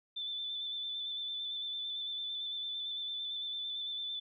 sine tone with vibrato, 3520 Hz, A7, in tune, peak -36 dBFS, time 0.16-4.2 s, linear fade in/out 10 ms, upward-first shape square, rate 8.9 Hz, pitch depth 19 cents each way, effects none

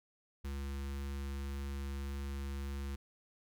square tone with notch filter, 69.3 Hz, C#2, in tune, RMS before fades -40 dBFS, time 0.44-2.96 s, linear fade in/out 10 ms, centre 650 Hz, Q 1.4, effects none

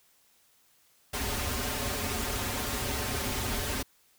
pink noise with comb filter, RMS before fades -32 dBFS, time 1.13-3.83 s, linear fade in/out 10 ms, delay 6.1 ms, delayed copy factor -1, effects white hiss -65 dBFS RMS until 4.18 s

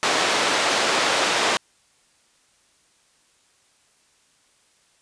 pink band-pass noise, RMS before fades -21 dBFS, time 0.03-1.57 s, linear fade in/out 0 ms, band 470 to 5700 Hz, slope 12 dB/octave, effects white hiss -61 dBFS RMS until 5.01 s + resampled to 22050 Hz

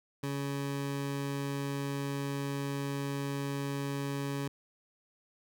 20% pulse tone, 140 Hz, C#3, 18 cents sharp, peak -28 dBFS, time 0.23-4.48 s, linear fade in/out 5 ms, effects none

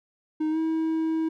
triangle tone with pitch glide, 310.7 to 321.1 Hz, D#4 to E4, -2 to -45 cents, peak -21 dBFS, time 0.4-1.29 s, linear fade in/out 10 ms, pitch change +57 cents, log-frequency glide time 0.5-0.58 s, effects none

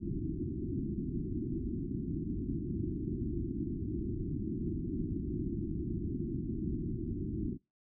white low-pass noise, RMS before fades -36 dBFS, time 0-7.58 s, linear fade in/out 50 ms, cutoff 360 Hz, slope 96 dB/octave, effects noise-tail reverb RT60 0.2 s tail -20 dB re dry

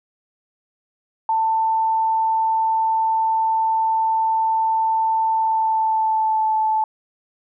sine tone with pitch glide, 890 to 872.7 Hz, A5 to A5, +20 to -14 cents, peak -16 dBFS, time 1.29-6.84 s, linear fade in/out 2 ms, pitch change -34 cents, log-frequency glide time 5.31-6.54 s, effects none

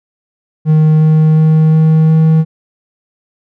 triangle tone with pitch steps, 155.56 / 156.46 / 157.37 / 158.28 / 159.2 Hz, D#3 / D#3 / D#3 / D#3 / D#3, 0 / +10 / +20 / +30 / +40 cents, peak -3 dBFS, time 0.65-2.45 s, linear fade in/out 50 ms, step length 360 ms, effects none

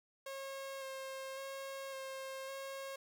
sawtooth tone with vibrato, 538 Hz, C5, 48 cents sharp, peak -39 dBFS, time 0.26-2.96 s, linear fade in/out 5 ms, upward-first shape square, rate 0.9 Hz, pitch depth 15 cents each way, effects 11-bit

